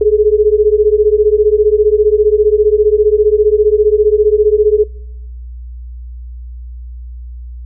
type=beating tone pair; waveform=sine; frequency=415.3 / 430.3 Hz; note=G#4 / A4; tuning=0 / -39 cents; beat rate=15 Hz; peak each=-10 dBFS; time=0.01-4.84 s; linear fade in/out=5 ms; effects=noise-tail reverb RT60 0.9 s tail -24 dB re dry + added 60 Hz sine -25 dBFS peak until 7.65 s